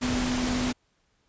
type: tone in noise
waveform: sine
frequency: 249.7 Hz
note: B3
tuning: 19 cents sharp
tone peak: -26 dBFS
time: 0.01-0.73 s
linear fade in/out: 20 ms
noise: pink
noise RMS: -30 dBFS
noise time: 0.01-0.73 s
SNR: +1 dB
effects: pink hiss -70 dBFS RMS until 1.28 s + resampled to 16000 Hz